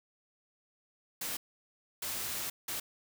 white noise bursts at uneven times, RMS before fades -37 dBFS, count 3, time 1.21-1.37 / 2.02-2.5 / 2.68-2.8 s, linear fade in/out 5 ms, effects none

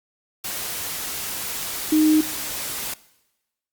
sine tone in noise, 309.3 Hz, D#4, 10 cents flat, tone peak -14 dBFS, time 1.92-2.21 s, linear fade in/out 5 ms, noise white, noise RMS -29 dBFS, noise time 0.44-2.94 s, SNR +12 dB, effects noise-tail reverb RT60 1.0 s tail -20 dB re dry + Opus 48 kbps

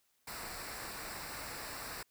pink noise with comb filter, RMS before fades -44 dBFS, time 0.27-2.03 s, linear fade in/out 5 ms, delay 0.31 ms, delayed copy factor -0.65, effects white hiss -75 dBFS RMS until 2.1 s

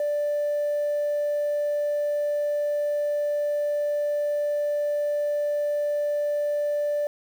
sine tone, 587.3 Hz, D5, in tune, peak -21 dBFS, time 0-7.07 s, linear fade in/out 2 ms, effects tanh soft clip ceiling -19 dBFS + 8-bit

